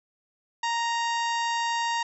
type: harmonic tone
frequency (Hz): 932.3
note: A#5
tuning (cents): 0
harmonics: 1 / 2 / 3 / 4 / 5 / 6 / 7 / 8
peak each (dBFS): -26 / -32 / -36 / -38 / -40 / -42 / -43 / -44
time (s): 0.63-2.03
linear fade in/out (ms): 5
effects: none